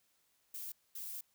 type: noise bursts at uneven times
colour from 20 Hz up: violet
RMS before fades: -44 dBFS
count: 2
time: 0.54-0.72 / 0.95-1.21 s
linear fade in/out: 5 ms
effects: white hiss -75 dBFS RMS until 1.34 s